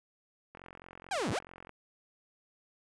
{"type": "click train", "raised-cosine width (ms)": 0.5, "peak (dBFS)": -33, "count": 52, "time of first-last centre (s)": [0.55, 1.693], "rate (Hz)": 44.6}
{"type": "linear two-way sweep", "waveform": "sawtooth", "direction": "down then up", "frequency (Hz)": [840, 77.9, 840], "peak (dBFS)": -27, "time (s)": [1.11, 1.39], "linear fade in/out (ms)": 5, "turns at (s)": 1.31}
{"effects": ["resampled to 22050 Hz", "11-bit"]}